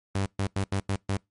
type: tone bursts at uneven times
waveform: sawtooth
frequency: 98 Hz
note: G2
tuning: in tune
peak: -21 dBFS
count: 6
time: 0.15-0.26 / 0.39-0.47 / 0.56-0.64 / 0.72-0.8 / 0.89-0.96 / 1.09-1.17 s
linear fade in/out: 5 ms
effects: noise-tail reverb RT60 0.2 s tail -25 dB re dry + MP3 48 kbps